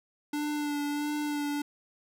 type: tone with vibrato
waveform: square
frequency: 293.7 Hz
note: D4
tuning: in tune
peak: -30 dBFS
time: 0.33-1.62 s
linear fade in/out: 5 ms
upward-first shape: sine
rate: 1.5 Hz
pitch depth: 22 cents each way
effects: none